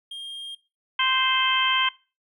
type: tone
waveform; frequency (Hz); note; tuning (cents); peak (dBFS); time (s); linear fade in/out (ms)
triangle; 3218; G7; +45; -31; 0.11-0.55; 5
type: harmonic tone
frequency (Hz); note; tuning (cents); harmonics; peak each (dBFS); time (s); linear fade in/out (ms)
522; C5; -4; 2 / 3 / 4 / 5 / 6; -25 / -28 / -27 / -28 / -23; 0.99-1.89; 5
effects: noise-tail reverb RT60 0.3 s tail -20 dB re dry